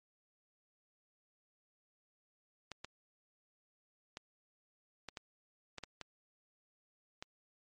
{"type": "clicks", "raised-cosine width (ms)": 0.2, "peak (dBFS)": -26, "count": 9, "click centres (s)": [2.717, 2.846, 4.171, 5.087, 5.172, 5.783, 5.837, 6.013, 7.225], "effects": ["MP3 48 kbps"]}